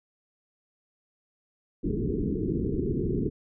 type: low-pass noise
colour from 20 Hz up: white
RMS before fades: -28 dBFS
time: 1.83-3.3 s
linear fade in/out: 20 ms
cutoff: 430 Hz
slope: 96 dB/octave
effects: none